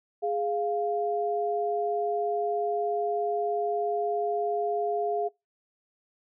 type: tone pair together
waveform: sine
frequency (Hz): 415.3 / 698.5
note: G#4 / F5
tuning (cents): 0 / 0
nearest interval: major sixth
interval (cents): 900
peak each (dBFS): -28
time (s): 0.22-5.29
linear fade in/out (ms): 20
effects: noise-tail reverb RT60 0.2 s tail -23 dB re dry